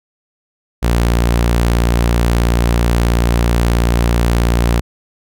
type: tone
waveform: sawtooth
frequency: 58.5 Hz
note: A#1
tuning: 7 cents sharp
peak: -7 dBFS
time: 0.82-4.81 s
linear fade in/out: 20 ms
effects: none